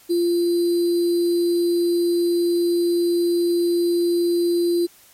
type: tone with sample-and-hold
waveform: sine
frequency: 345.1 Hz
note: F4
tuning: 21 cents flat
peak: -16 dBFS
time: 0.09-4.87 s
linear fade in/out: 20 ms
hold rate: 4410 Hz
effects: white hiss -51 dBFS RMS until 5.13 s + MP3 64 kbps